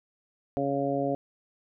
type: harmonic tone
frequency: 139.4 Hz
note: C#3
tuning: 10 cents sharp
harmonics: 1 / 2 / 3 / 4 / 5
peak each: -36 / -30 / -33 / -30 / -32 dBFS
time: 0.57-1.15 s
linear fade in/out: 0 ms
effects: none